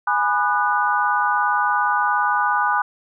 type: chord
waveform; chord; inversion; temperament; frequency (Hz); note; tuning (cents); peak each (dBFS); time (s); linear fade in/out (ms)
sine; G# minor seventh; none; equal with one note detuned; 830.6 / 987.8 / 1214 / 1480; G#5 / B5 / D#6 / F#6; 0 / 0 / -43 / 0; -22; 0.07-2.82; 5
effects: none